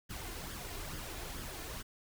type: noise with flanger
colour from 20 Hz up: pink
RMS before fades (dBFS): -43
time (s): 0.09-1.83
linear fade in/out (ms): 20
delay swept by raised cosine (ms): 0.6 to 2.9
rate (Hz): 2.3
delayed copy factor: +0.55
effects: none